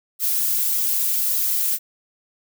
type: noise with flanger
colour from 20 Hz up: violet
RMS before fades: -21 dBFS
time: 0.19-1.79 s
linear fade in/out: 50 ms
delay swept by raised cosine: 1.5 to 5.4 ms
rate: 1.7 Hz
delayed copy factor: +0.65
effects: none